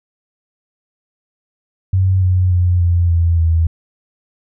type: tone with pitch steps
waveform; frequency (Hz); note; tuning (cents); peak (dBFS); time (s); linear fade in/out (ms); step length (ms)
sine; 94.2 / 91.62 / 89.12 / 86.68 / 84.31 / 82.01; F#2 / F#2 / F2 / F2 / E2 / E2; +32 / -17 / +36 / -12 / +40 / -8; -10; 1.93-3.67; 5; 290
effects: none